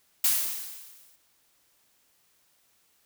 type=noise with exponential decay; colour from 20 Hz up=blue; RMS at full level=-21 dBFS; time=0.24-1.16 s; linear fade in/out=5 ms; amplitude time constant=200 ms; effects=white hiss -67 dBFS RMS until 3.05 s